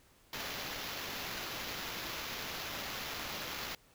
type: noise with sample-and-hold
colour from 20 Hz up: blue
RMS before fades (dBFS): -41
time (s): 0.33-3.75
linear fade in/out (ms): 2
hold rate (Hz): 8820
effects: pink hiss -65 dBFS RMS until 3.94 s